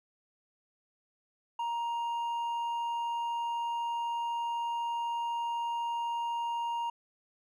sine tone with hard clipping, 938 Hz, A#5, 11 cents sharp, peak -32 dBFS, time 1.59-6.9 s, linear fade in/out 5 ms, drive 4 dB, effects none

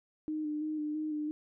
sine tone with vibrato, 304.7 Hz, D#4, 36 cents flat, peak -32 dBFS, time 0.28-1.31 s, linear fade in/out 0 ms, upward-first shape square, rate 3 Hz, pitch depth 22 cents each way, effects none

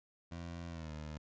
20% pulse tone with pitch glide, 85.3 to 76.43 Hz, F2 to D#2, -40 to -30 cents, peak -38 dBFS, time 0.31-1.18 s, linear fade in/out 10 ms, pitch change -190 cents, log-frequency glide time 0.7-0.93 s, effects resampled to 16000 Hz

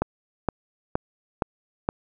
click train, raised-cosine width 1 ms, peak -8 dBFS, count 5, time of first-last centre 0.02-1.889 s, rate 2.14 Hz, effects none

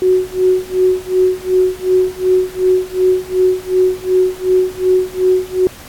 sine tone with tremolo, 370 Hz, F#4, in tune, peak -7 dBFS, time 0.02-5.67 s, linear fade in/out 0 ms, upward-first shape sine, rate 2.7 Hz, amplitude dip 95%, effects pink hiss -36 dBFS RMS until 5.88 s + AAC 64 kbps

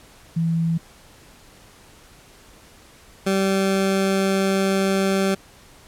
sine / 20% pulse tone pair in turn, 165.3 / 193.53 Hz, E3 / G3, +5 / -22 cents, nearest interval minor third, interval 273 cents, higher second, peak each -18 / -13 dBFS, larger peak second, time 0.36-0.78 / 3.26-5.35 s, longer second, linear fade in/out 10 ms, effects pink hiss -49 dBFS RMS until 5.87 s + low-pass 12000 Hz 12 dB/octave

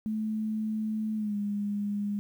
sine tone with pitch glide, 216.8 to 204.6 Hz, A3 to G#3, -25 to -26 cents, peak -28 dBFS, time 0.06-2.19 s, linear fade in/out 0 ms, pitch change -101 cents, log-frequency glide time 1.16-1.36 s, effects 10-bit

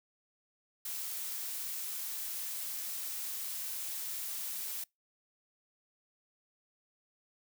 blue noise, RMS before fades -39 dBFS, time 0.85-4.84 s, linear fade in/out 5 ms, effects noise-tail reverb RT60 0.2 s tail -26 dB re dry

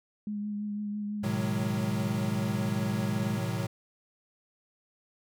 sine tone with vibrato, 207.5 Hz, G#3, 1 cent flat, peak -31 dBFS, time 0.27-3.38 s, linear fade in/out 2 ms, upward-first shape triangle, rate 6 Hz, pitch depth 25 cents each way
square chord, A diminished seventh, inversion none, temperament equal with one note detuned, 110 / 128.12 / 155.56 / 185 Hz, A2 / C3 / Eb3 / Gb3, 0 / -36 / 0 / 0 cents, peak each -34 / -36 / -38 / -36 dBFS, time 1.23-3.67 s, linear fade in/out 10 ms
effects none

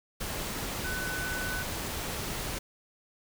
sine tone in noise, 1500 Hz, F#6, 23 cents sharp, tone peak -34 dBFS, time 0.84-1.63 s, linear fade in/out 10 ms, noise pink, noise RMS -35 dBFS, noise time 0.2-2.59 s, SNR -2 dB, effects none

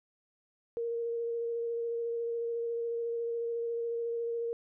sine tone with vibrato, 466.2 Hz, A#4, in tune, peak -31 dBFS, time 0.77-4.53 s, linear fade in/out 0 ms, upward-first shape square, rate 14 Hz, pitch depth 10 cents each way, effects none

